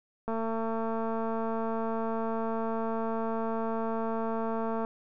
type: click train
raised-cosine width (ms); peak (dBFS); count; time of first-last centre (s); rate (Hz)
1; -20; 1029; 0.28-4.849; 225
effects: none